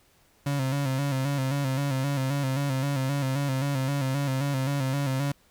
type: tone with vibrato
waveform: 35% pulse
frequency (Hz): 136.8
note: C#3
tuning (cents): -23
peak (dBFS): -23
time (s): 0.46-5.32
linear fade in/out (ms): 5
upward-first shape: square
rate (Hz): 3.8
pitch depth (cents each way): 61
effects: pink hiss -62 dBFS RMS until 5.5 s